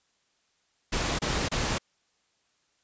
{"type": "noise bursts", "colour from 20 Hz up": "pink", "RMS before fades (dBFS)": -28, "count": 3, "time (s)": [0.92, 1.784], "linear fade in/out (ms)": 10, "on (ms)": 270, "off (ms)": 27, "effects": ["white hiss -71 dBFS RMS until 2.83 s", "resampled to 16000 Hz"]}